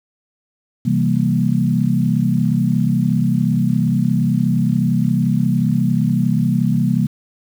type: chord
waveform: sine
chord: C dominant seventh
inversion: none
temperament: equal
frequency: 130.81 / 164.81 / 196 / 233.1 Hz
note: C3 / E3 / G3 / Bb3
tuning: 0 / 0 / 0 / 0 cents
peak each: -19 dBFS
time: 0.85-7.07 s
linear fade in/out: 10 ms
effects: 7-bit